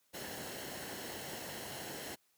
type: noise with comb filter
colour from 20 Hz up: pink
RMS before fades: -44 dBFS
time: 0.13-2.16 s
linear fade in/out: 20 ms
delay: 0.83 ms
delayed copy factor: -0.5
effects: white hiss -74 dBFS RMS until 2.37 s + high-pass 100 Hz 12 dB/octave